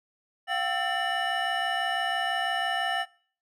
triangle tone cluster, 700 / 766 / 1322 / 1791 / 2948 Hz, F5 / G5 / E6 / A6 / F#7, +4 / -40 / +5 / +30 / -7 cents, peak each -30 / -29 / -35 / -28 / -32 dBFS, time 0.47-3.06 s, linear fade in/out 50 ms, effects noise-tail reverb RT60 0.5 s tail -24 dB re dry

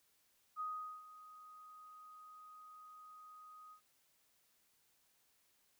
sine tone with ADSR envelope, 1249 Hz, D#6, 6 cents sharp, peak -38 dBFS, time 0.56-3.81 s, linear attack 43 ms, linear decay 420 ms, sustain -16 dB, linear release 94 ms, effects white hiss -75 dBFS RMS until 5.79 s

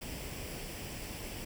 pink noise with comb filter, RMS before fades -42 dBFS, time 0.01-1.45 s, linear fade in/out 10 ms, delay 0.38 ms, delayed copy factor +0.5, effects none

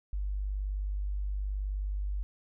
sine tone, 49.51 Hz, G1, 18 cents sharp, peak -30 dBFS, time 0.13-2.23 s, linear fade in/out 0 ms, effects none

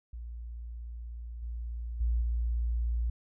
sine tone with level steps, 58.27 Hz, A#1, in tune, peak -38 / -34 / -25 / -27 dBFS, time 0.13-3.1 s, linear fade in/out 5 ms, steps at 1.42 / 2 / 2.21 s, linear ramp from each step 10 ms, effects none

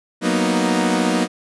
sawtooth chord, B major seventh, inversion second, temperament equal, 185 / 233.1 / 246.9 / 311.1 Hz, F#3 / A#3 / B3 / D#4, 0 / 0 / 0 / 0 cents, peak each -18 dBFS, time 0.21-1.28 s, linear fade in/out 50 ms, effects resampled to 24000 Hz

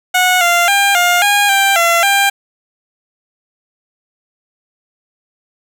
15% pulse tone with pitch steps, 732 / 694 / 800 / 707 / 815 / 788 / 680 / 796 Hz, F#5 / F5 / G5 / F5 / G#5 / G5 / F5 / G5, -19 / -11 / +35 / +21 / -33 / +9 / -46 / +26 cents, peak -3 dBFS, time 0.14-2.3 s, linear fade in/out 10 ms, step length 270 ms, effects none

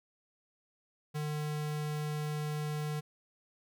square tone, 150.6 Hz, D3, 44 cents sharp, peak -34 dBFS, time 1.14-3.01 s, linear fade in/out 20 ms, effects none

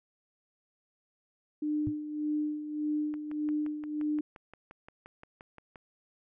sine tone with tremolo, 300.8 Hz, D4, 42 cents sharp, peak -27 dBFS, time 1.62-4.21 s, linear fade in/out 5 ms, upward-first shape sine, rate 1.7 Hz, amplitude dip 65%
sine tone with exponential decay, 115 Hz, A#2, 23 cents flat, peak -27 dBFS, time 1.87-1.95 s, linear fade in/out 0 ms, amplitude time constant 16 ms
click train, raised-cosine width 0.5 ms, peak -33 dBFS, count 16, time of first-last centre 3.14-5.758 s, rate 5.73 Hz
effects none

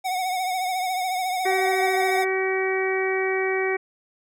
square tone with vibrato, 740 Hz, F#5, in tune, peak -24 dBFS, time 0.04-2.25 s, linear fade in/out 20 ms, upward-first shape triangle, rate 14 Hz, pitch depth 58 cents each way
harmonic tone, 380 Hz, F#4, 46 cents sharp, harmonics 1 / 2 / 3 / 4 / 5 / 6, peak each -23 / -31 / -36 / -35 / -29 / -29 dBFS, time 1.45-3.77 s, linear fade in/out 10 ms
effects none

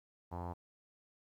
sawtooth tone with low-pass filter, 87.31 Hz, F2, in tune, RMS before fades -42 dBFS, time 0.31-0.54 s, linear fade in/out 20 ms, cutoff 900 Hz, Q 4.9, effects 12-bit

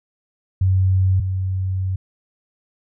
sine tone pair in turn, 94.1 / 94.1 Hz, F#2 / F#2, +30 / +30 cents, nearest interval unison, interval 0 cents, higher neither, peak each -13 / -19 dBFS, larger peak first, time 0.61-1.2 / 1.2-1.96 s, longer second, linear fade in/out 5 ms, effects none

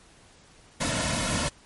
pink noise with comb filter, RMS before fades -27 dBFS, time 0.8-1.49 s, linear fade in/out 10 ms, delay 2.5 ms, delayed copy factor -0.8, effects pink hiss -55 dBFS RMS until 1.65 s + MP3 48 kbps

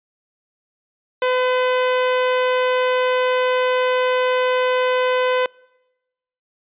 sawtooth tone, 506 Hz, B4, 42 cents sharp, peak -12 dBFS, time 1.22-5.46 s, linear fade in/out 2 ms, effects noise-tail reverb RT60 1.0 s tail -26 dB re dry + resampled to 8000 Hz

